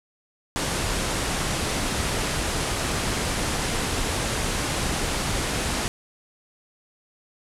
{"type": "low-pass noise", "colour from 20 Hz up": "pink", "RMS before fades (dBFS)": -26, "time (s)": [0.56, 5.88], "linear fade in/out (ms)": 0, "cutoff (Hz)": 11000, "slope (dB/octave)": 48, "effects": []}